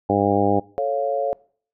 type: harmonic tone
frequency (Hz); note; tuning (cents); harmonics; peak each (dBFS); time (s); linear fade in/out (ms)
100.9; G#2; -49; 1 / 2 / 3 / 4 / 5 / 6 / 7 / 8; -27 / -25 / -23 / -24 / -24 / -26 / -25 / -23; 0.09-0.6; 10
type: chord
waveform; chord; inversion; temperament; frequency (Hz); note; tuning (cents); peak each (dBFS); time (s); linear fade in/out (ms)
sine; A augmented; none; equal; 440 / 554.4 / 698.5; A4 / C#5 / E#5; 0 / 0 / 0; -27 / -22 / -25; 0.78-1.33; 0
effects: noise-tail reverb RT60 0.5 s tail -23 dB re dry